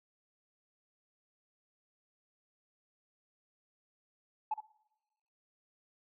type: tone with echo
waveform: sine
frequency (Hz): 860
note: A5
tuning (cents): -40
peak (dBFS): -29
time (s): 4.51-4.54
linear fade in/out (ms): 5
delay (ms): 65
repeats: 1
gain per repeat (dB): -11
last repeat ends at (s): 4.605
effects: noise-tail reverb RT60 1.0 s tail -22 dB re dry + tanh soft clip ceiling -26 dBFS